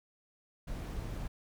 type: noise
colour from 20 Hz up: brown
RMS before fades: -39 dBFS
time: 0.67-1.28 s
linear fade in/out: 10 ms
effects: none